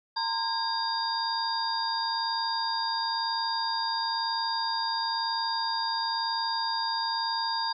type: tone cluster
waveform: sine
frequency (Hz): 917 / 1018 / 1621 / 3708 / 4778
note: A#5 / C6 / G#6 / A#7 / D8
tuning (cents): -29 / -48 / -42 / -10 / +29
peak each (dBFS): -30 / -37 / -38 / -38 / -31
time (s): 0.16-7.73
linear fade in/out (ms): 10
effects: none